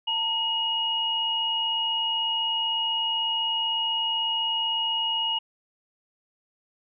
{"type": "tone pair together", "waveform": "sine", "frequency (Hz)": [908, 2883], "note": ["A#5", "F#7"], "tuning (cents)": [-46, -46], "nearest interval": "octave + minor sixth", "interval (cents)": 2000, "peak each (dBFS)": [-31, -24], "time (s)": [0.07, 5.39], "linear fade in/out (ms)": 10, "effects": []}